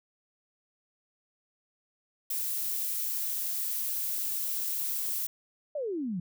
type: noise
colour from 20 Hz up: violet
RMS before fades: -32 dBFS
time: 2.3-5.27 s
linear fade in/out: 5 ms
type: exponential sweep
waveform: sine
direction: down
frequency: 623 to 166.4 Hz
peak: -30 dBFS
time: 5.75-6.2 s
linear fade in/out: 5 ms
effects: none